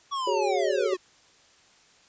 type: linear sweep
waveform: square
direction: down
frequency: 1139 to 349.2 Hz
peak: -28 dBFS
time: 0.11-0.97 s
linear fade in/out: 20 ms
type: chord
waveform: sine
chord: F# suspended second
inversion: none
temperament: equal with one note detuned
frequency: 376.2 / 415.3 / 554.4 Hz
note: F#4 / G#4 / C#5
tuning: +29 / 0 / 0 cents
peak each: -28 dBFS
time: 0.27-0.94 s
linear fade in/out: 5 ms
effects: white hiss -58 dBFS RMS until 2.08 s + resampled to 16000 Hz